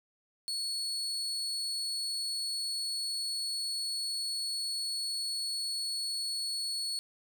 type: tone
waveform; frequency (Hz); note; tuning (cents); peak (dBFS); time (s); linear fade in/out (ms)
35% pulse; 4391; C#8; -17; -31; 0.48-6.99; 0
effects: none